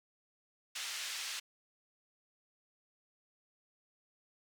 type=band-pass noise; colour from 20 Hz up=pink; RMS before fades=-41 dBFS; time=0.75-1.4 s; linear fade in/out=10 ms; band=2300 to 7000 Hz; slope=12 dB/octave; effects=none